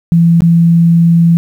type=tone with dropouts; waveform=sine; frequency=168.2 Hz; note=E3; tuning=35 cents sharp; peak=-4 dBFS; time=0.12-1.37 s; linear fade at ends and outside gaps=0 ms; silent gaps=0.406-0.42 s; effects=7-bit